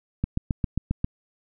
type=click train; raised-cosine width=5 ms; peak=-11 dBFS; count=7; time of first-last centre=0.24-1.044 s; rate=7.46 Hz; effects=none